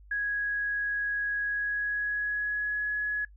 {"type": "tone with pitch glide", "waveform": "sine", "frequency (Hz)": [1661.2, 1687.3], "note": ["G#6", "G#6"], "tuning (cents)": [0, 27], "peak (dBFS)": -27, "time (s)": [0.11, 3.25], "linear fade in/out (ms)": 5, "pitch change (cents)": 27, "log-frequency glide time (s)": [1.43, 2.91], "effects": ["noise-tail reverb RT60 0.1 s tail -23 dB re dry", "added 50 Hz sine -50 dBFS peak until 3.36 s"]}